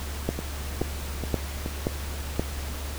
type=two click trains; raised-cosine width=2 ms; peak=-17 / -10 dBFS; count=4 / 5; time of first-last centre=0.39-1.661 / 0.29-2.395 s; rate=2.36 / 1.9 Hz; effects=added 71 Hz sine -32 dBFS peak until 2.98 s + pink hiss -38 dBFS RMS until 2.98 s